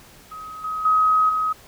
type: tone with level steps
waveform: sine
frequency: 1266 Hz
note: D#6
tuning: 30 cents sharp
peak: -33 / -24 / -14 / -19 dBFS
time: 0.31-1.53 s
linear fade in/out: 10 ms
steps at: 0.64 / 0.85 / 1.29 s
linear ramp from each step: 5 ms
effects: pink hiss -48 dBFS RMS until 1.67 s